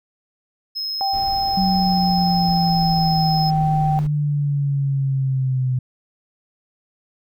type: tone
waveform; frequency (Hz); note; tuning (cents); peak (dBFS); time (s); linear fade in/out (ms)
triangle; 5150; E8; -41; -22; 0.75-3.51; 20
type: tone with pitch glide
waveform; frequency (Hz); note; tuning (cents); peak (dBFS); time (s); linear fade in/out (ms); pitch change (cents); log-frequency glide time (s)
sine; 784 to 775.4; G5 to G5; 0 to -19; -19; 1.01-3.99; 0; -19; 2.48-3.25
type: noise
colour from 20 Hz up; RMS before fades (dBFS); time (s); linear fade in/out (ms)
brown; -33; 1.13-4.07; 5
type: exponential sweep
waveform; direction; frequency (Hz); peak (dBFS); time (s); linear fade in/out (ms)
sine; down; 188.7 to 127; -17; 1.57-5.79; 5
effects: none